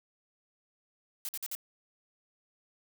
blue noise bursts, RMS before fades -37 dBFS, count 4, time 1.25-1.551 s, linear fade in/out 0 ms, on 37 ms, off 51 ms, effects none

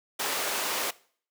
pink high-pass noise, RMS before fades -30 dBFS, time 0.19-0.91 s, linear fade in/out 10 ms, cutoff 520 Hz, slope 12 dB/octave, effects noise-tail reverb RT60 0.5 s tail -21 dB re dry

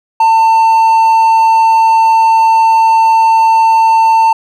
triangle tone, 897 Hz, A5, 33 cents sharp, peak -3 dBFS, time 0.2-4.33 s, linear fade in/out 5 ms, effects none

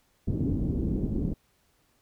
white low-pass noise, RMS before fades -28 dBFS, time 0.27-1.34 s, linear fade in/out 10 ms, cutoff 290 Hz, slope 24 dB/octave, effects pink hiss -68 dBFS RMS until 2.01 s

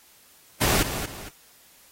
pink noise with echo, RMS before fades -22 dBFS, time 0.61-0.83 s, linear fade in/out 5 ms, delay 230 ms, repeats 2, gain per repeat -9 dB, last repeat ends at 1.29 s, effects white hiss -55 dBFS RMS until 1.91 s + AAC 48 kbps

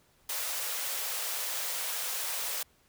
white high-pass noise, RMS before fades -34 dBFS, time 0.29-2.63 s, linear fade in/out 5 ms, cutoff 450 Hz, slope 48 dB/octave, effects pink hiss -66 dBFS RMS until 2.88 s

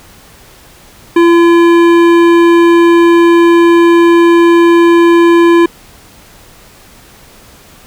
sine tone with hard clipping, 340 Hz, F4, 46 cents flat, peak -5 dBFS, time 1.16-5.66 s, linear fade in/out 5 ms, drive 14 dB, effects pink hiss -39 dBFS RMS until 7.86 s

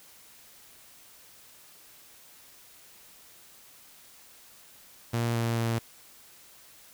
sawtooth tone with pitch steps, 117.3 / 116 / 115.2 Hz, A#2 / A#2 / A#2, +11 / -8 / -20 cents, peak -22 dBFS, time 5.13-5.79 s, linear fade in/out 10 ms, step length 220 ms, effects white hiss -54 dBFS RMS until 6.93 s

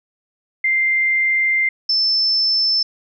sine tone pair in turn, 2093 / 5288 Hz, C7 / E8, 0 / +5 cents, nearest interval octave + major third, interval 1605 cents, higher second, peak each -14 dBFS, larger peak neither, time 0.64-1.69 / 1.89-2.83 s, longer first, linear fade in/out 5 ms, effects none

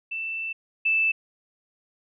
sine tone pair in turn, 2662 / 2639 Hz, E7 / E7, +16 / +1 cents, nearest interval unison, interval 15 cents, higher first, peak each -28 / -19 dBFS, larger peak second, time 0.11-0.53 / 0.85-1.12 s, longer first, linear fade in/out 10 ms, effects none

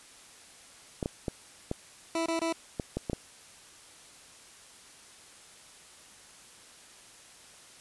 clicks, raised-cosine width 2 ms, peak -17 dBFS, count 8, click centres 1.028 / 1.059 / 1.282 / 1.714 / 2.798 / 2.97 / 3.098 / 3.132 s
20% pulse tone bursts, 329.6 Hz, E4, in tune, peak -23 dBFS, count 3, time 2.15-2.526 s, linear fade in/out 2 ms, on 110 ms, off 23 ms
effects white hiss -53 dBFS RMS until 7.8 s + resampled to 24000 Hz

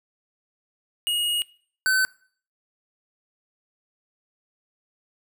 square tone pair in turn, 2877 / 1524 Hz, F#7 / G6, -49 / -49 cents, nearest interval major seventh, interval 1100 cents, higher first, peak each -22 / -19 dBFS, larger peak second, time 1.07-1.42 / 1.86-2.05 s, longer first, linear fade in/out 0 ms, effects noise-tail reverb RT60 0.5 s tail -22 dB re dry

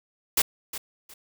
white noise with echo, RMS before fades -21 dBFS, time 0.37-0.42 s, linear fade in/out 5 ms, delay 360 ms, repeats 2, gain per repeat -13 dB, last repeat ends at 1.14 s, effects none

